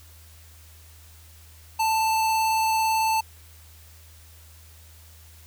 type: tone with vibrato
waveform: square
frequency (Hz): 884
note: A5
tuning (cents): +8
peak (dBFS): -21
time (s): 1.79-3.21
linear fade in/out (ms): 10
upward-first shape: triangle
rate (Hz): 18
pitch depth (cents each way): 12
effects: added 80 Hz sine -48 dBFS peak until 5.46 s + white hiss -53 dBFS RMS until 5.46 s